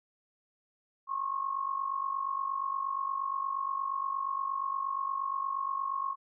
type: tone with amplitude modulation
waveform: sine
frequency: 1087 Hz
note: C#6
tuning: 34 cents flat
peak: -27 dBFS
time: 1.07-6.16 s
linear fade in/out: 50 ms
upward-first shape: sine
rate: 48.5 Hz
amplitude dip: 75%
effects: none